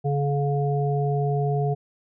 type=harmonic tone; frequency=142 Hz; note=C#3; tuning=42 cents sharp; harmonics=1 / 3 / 5; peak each=-22 / -27 / -29 dBFS; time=0.04-1.75 s; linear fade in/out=20 ms; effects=none